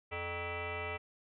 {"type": "tone with frequency modulation", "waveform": "sine", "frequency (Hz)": 952, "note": "A#5", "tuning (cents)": 36, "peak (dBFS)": -36, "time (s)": [0.11, 0.98], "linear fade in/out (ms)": 20, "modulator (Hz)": 346, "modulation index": 4.9, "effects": []}